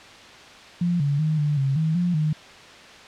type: tone with pitch steps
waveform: sine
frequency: 174.3 / 142.7 / 155.6 / 147.9 / 136.2 / 158.7 / 176.1 / 153.7 Hz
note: F3 / D3 / D#3 / D3 / C#3 / D#3 / F3 / D#3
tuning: -3 / -49 / 0 / +13 / -30 / +35 / +15 / -21 cents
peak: -19 dBFS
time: 0.81-2.33 s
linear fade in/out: 5 ms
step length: 190 ms
effects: white hiss -44 dBFS RMS until 3.07 s + low-pass 4000 Hz 12 dB/octave